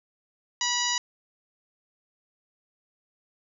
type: harmonic tone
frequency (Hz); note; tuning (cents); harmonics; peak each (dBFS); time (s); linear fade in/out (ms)
974; B5; -24; 1 / 2 / 3 / 4 / 5 / 6 / 7; -32 / -32 / -32 / -32 / -32 / -32 / -32; 0.61-0.98; 2
effects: none